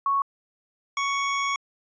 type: tone pair in turn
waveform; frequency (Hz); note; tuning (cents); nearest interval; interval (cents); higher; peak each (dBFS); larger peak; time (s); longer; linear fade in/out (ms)
sine / 25% pulse; 1108 / 1114; C#6 / C#6; -1 / +8; unison; 9; second; -20; neither; 0.06-0.22 / 0.97-1.56; second; 2
effects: resampled to 16000 Hz